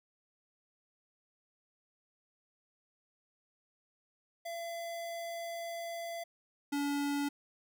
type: tone pair in turn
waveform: square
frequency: 677 / 285.5 Hz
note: E5 / D4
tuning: +46 / -49 cents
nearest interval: octave + minor third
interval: 1495 cents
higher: first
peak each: -39 / -32 dBFS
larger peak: second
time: 4.45-6.24 / 6.72-7.29 s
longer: first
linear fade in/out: 10 ms
effects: none